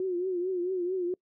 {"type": "tone with vibrato", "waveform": "sine", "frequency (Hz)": 363.4, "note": "F#4", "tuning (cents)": -31, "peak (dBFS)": -27, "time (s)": [0, 1.14], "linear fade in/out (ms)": 2, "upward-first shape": "triangle", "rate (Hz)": 4.5, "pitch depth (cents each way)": 95, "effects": ["noise-tail reverb RT60 0.1 s tail -26 dB re dry"]}